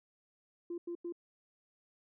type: tone bursts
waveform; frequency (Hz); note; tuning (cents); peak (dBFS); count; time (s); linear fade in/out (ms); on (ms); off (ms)
sine; 344.8; F4; -22; -36; 3; 0.7-1.124; 5; 80; 92
effects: tanh soft clip ceiling -33 dBFS